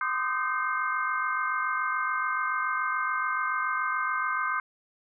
sine tone cluster, 1031 / 1200 / 1247 / 1552 / 2125 Hz, C6 / D6 / D#6 / G6 / C7, -26 / +37 / +3 / -18 / +26 cents, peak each -33 / -34 / -31 / -30 / -37 dBFS, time 0.01-4.6 s, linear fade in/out 2 ms, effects none

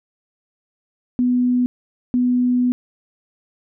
sine tone bursts at uneven times, 247.8 Hz, B3, 6 cents sharp, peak -14 dBFS, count 2, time 1.19-1.66 / 2.14-2.72 s, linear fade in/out 0 ms, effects none

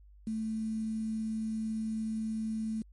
sine tone with quantisation, 220 Hz, A3, in tune, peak -31 dBFS, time 0.27-2.82 s, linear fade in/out 2 ms, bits 9, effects added 50 Hz sine -53 dBFS peak until 2.92 s + MP3 48 kbps

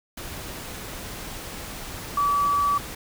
sine tone in noise, 1148 Hz, D6, 40 cents flat, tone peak -19 dBFS, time 2.17-2.78 s, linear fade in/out 5 ms, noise pink, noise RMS -36 dBFS, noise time 0.17-2.95 s, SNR +14 dB, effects none

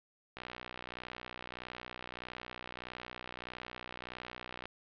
click train, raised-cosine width 0.3 ms, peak -26 dBFS, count 265, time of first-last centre 0.37-4.656 s, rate 61.6 Hz, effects low-pass 4000 Hz 12 dB/octave

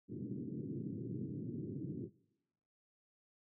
pink band-pass noise, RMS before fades -43 dBFS, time 0.08-2.1 s, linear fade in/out 50 ms, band 110 to 380 Hz, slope 48 dB/octave, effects noise-tail reverb RT60 1.0 s tail -23 dB re dry

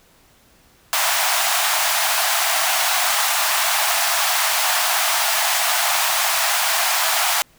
pink high-pass noise, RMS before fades -19 dBFS, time 0.93-7.42 s, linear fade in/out 0 ms, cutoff 640 Hz, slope 96 dB/octave, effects pink hiss -54 dBFS RMS until 7.58 s

